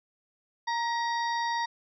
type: harmonic tone with a mistuned harmonic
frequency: 932.3 Hz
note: A#5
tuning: in tune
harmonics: 1 / 2 / 4 / 5 / 6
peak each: -28 / -34 / -40 / -42 / -44 dBFS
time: 0.67-1.66 s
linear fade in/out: 10 ms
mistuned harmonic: 2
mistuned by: +39 cents
effects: none